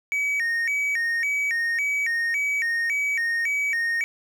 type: tone with vibrato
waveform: triangle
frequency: 2053 Hz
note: C7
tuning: 33 cents flat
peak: -20 dBFS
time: 0.12-4.04 s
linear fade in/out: 0 ms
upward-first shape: square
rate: 1.8 Hz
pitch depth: 180 cents each way
effects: none